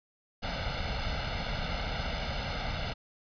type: noise with comb filter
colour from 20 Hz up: pink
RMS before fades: -33 dBFS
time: 0.42-2.94 s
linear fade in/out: 20 ms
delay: 1.4 ms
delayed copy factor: +0.75
effects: resampled to 11025 Hz